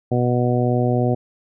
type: harmonic tone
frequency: 122.9 Hz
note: B2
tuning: 8 cents flat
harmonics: 1 / 2 / 3 / 4 / 5 / 6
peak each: -19 / -22 / -24 / -25 / -26 / -27 dBFS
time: 0.11-1.15 s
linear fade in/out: 10 ms
effects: none